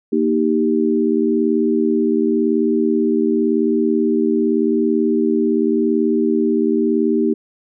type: chord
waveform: sine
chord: Eb major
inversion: second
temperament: equal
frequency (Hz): 233.1 / 311.1 / 392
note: Bb3 / Eb4 / G4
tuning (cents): 0 / 0 / 0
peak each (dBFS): -18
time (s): 0.12-7.34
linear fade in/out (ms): 10
effects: none